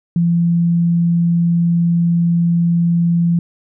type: tone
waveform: sine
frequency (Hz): 170.4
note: F3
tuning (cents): -42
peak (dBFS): -11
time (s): 0.16-3.39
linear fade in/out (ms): 2
effects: none